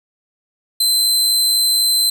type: tone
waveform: sawtooth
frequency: 4076 Hz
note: C8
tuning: 46 cents flat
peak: -10 dBFS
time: 0.8-2.1 s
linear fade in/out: 5 ms
effects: none